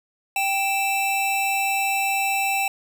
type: tone pair together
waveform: square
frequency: 784 / 2649 Hz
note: G5 / E7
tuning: 0 / +8 cents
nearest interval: octave + major sixth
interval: 2108 cents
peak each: -24 dBFS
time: 0.36-2.68 s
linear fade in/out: 2 ms
effects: none